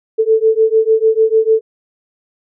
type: beating tone pair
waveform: sine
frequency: 439.2 / 445.9 Hz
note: A4 / A4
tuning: -3 / +23 cents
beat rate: 6.7 Hz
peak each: -12 dBFS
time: 0.18-1.61 s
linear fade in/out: 20 ms
effects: none